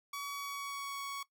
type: tone with pitch glide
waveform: sawtooth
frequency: 1133 to 1116.1 Hz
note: C#6 to C#6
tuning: +37 to +11 cents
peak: -35 dBFS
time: 0.13-1.23 s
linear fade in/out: 5 ms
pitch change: -26 cents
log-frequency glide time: 0.29-0.99 s
effects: noise-tail reverb RT60 0.1 s tail -17 dB re dry